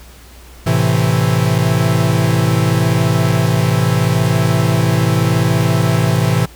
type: chord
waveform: 45% pulse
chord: A minor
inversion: none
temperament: equal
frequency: 110 / 130.81 / 164.81 Hz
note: A2 / C3 / E3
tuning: 0 / 0 / 0 cents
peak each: -16 dBFS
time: 0.66-6.46 s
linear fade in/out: 10 ms
effects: added 60 Hz sine -38 dBFS peak until 6.55 s + pink hiss -42 dBFS RMS until 6.55 s